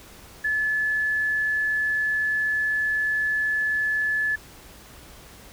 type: tone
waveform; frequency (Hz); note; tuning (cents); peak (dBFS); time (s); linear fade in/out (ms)
sine; 1724; A6; -36; -21; 0.44-4.36; 10
effects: added 60 Hz sine -54 dBFS peak until 5.52 s + pink hiss -47 dBFS RMS until 5.52 s